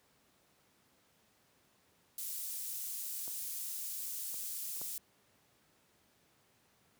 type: high-pass noise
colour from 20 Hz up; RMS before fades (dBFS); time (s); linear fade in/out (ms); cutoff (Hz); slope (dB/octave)
pink; -41; 2.18-4.98; 2; 9600; 12
type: clicks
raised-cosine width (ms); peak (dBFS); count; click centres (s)
1; -37 / -41 / -34; 3; 3.279 / 4.342 / 4.815
effects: pink hiss -70 dBFS RMS until 6.99 s + high-pass 100 Hz 12 dB/octave